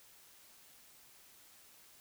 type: silence
effects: white hiss -61 dBFS RMS until 2 s